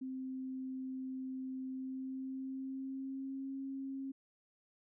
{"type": "tone with pitch glide", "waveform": "sine", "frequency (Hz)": [261, 269.9], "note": ["C4", "C#4"], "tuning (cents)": [-4, -46], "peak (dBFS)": -39, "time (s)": [0.01, 4.12], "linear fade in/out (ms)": 10, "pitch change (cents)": 58, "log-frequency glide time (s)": [1.7, 3.5], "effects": []}